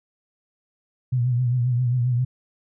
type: tone with vibrato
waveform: sine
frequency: 123.47 Hz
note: B2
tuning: in tune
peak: -18 dBFS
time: 1.12-2.25 s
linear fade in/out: 10 ms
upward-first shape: triangle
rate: 7.5 Hz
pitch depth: 79 cents each way
effects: none